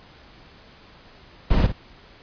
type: noise with echo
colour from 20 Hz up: brown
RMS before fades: -17 dBFS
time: 1.5-1.67 s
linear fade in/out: 10 ms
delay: 55 ms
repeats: 1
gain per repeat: -10 dB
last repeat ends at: 1.725 s
effects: pink hiss -49 dBFS RMS until 2.22 s + resampled to 11025 Hz